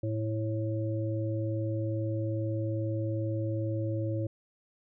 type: harmonic tone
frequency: 109.7 Hz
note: A2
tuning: 5 cents flat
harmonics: 1 / 3 / 5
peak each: -30 / -35 / -37 dBFS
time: 0.03-4.27 s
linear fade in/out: 5 ms
effects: none